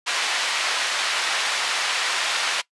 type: band-pass noise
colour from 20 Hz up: white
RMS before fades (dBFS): -24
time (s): 0.06-2.62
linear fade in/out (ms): 20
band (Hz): 830 to 3800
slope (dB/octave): 12
effects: noise-tail reverb RT60 0.1 s tail -20 dB re dry + resampled to 24000 Hz